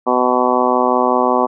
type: harmonic tone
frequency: 125.4 Hz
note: B2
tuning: 27 cents sharp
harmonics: 2 / 3 / 4 / 5 / 6 / 7 / 8 / 9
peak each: -20 / -20 / -20 / -20 / -20 / -20 / -20 / -20 dBFS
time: 0.06-1.47 s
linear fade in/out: 20 ms
effects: none